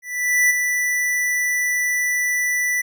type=tone with ADSR envelope; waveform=square; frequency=1975.5 Hz; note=B6; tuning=in tune; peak=-13 dBFS; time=0.02-2.82 s; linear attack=480 ms; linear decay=16 ms; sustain=-6 dB; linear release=14 ms; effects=none